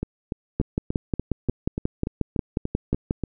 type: two click trains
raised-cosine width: 3 ms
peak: -9 / -13 dBFS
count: 15 / 12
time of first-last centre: 0.6-3.109 / 0.03-3.237 s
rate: 5.58 / 3.43 Hz
effects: none